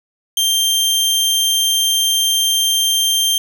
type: tone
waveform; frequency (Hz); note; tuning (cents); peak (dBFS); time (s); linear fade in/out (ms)
sawtooth; 3165; G7; +16; -10; 0.37-3.38; 2
effects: none